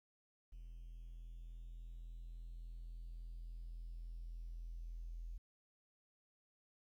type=tone with level ramp; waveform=triangle; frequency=41.76 Hz; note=E1; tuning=23 cents sharp; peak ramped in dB=-47 to -40 dBFS; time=0.52-5.38 s; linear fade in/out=10 ms; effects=tanh soft clip ceiling -42 dBFS + 13-bit